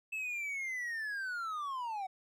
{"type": "linear sweep", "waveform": "triangle", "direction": "down", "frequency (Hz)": [2631, 740], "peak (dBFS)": -34, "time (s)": [0.12, 2.07], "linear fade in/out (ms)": 10, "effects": []}